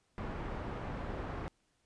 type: low-pass noise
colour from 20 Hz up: pink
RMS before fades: -40 dBFS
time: 0.18-1.48 s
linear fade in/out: 0 ms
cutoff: 1400 Hz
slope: 12 dB/octave
effects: pink hiss -75 dBFS RMS until 1.85 s + resampled to 22050 Hz